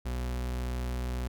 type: tone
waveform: 40% pulse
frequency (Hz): 61.74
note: B1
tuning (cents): 0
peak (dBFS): -30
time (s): 0.05-1.28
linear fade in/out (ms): 10
effects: none